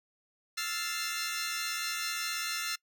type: chord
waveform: 15% pulse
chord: F major seventh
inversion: third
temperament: equal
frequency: 1318.5 / 1396.9 / 1760 / 2093 Hz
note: E6 / F6 / A6 / C7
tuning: 0 / 0 / 0 / 0 cents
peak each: -32 dBFS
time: 0.57-2.76 s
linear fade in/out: 10 ms
effects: noise-tail reverb RT60 0.1 s tail -24 dB re dry